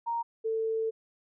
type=tone pair in turn; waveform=sine; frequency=932.3 / 445.6 Hz; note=A#5 / A4; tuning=0 / +22 cents; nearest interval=octave + minor second; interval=1278 cents; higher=first; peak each=-28 / -27 dBFS; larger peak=second; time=0.06-0.23 / 0.44-0.91 s; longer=second; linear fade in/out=20 ms; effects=none